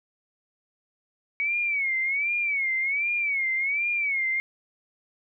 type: tone with vibrato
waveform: sine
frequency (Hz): 2241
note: C#7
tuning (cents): +18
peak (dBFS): -23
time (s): 1.4-4.4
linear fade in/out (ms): 0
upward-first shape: sine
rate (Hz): 1.3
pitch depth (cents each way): 130
effects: none